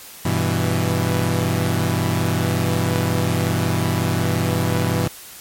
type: chord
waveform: sawtooth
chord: E minor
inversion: first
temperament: equal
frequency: 98 / 123.47 / 164.81 Hz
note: G2 / B2 / E3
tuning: 0 / 0 / 0 cents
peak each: -18 dBFS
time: 0.25-5.08 s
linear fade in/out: 5 ms
effects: white hiss -39 dBFS RMS until 5.4 s + MP3 64 kbps